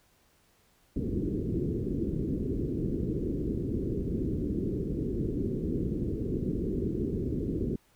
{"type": "low-pass noise", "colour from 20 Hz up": "white", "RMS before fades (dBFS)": -31, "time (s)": [0.96, 7.76], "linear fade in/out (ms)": 5, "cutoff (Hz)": 400, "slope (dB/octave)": 48, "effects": ["pink hiss -66 dBFS RMS until 7.95 s"]}